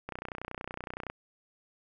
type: click train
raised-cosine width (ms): 0.5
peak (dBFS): -22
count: 32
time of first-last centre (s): 0.09-1.1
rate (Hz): 30.7
effects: none